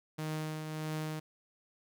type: tone with tremolo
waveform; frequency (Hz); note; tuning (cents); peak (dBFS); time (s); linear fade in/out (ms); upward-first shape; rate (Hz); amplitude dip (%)
sawtooth; 155.56; D#3; 0; -30; 0.18-1.2; 10; triangle; 1.6; 45
effects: none